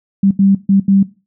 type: tone bursts at uneven times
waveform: sine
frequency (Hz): 196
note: G3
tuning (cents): 0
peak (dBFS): -7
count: 4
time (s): 0.23-0.31 / 0.39-0.55 / 0.69-0.8 / 0.88-1.03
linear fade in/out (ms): 5
effects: noise-tail reverb RT60 0.3 s tail -18 dB re dry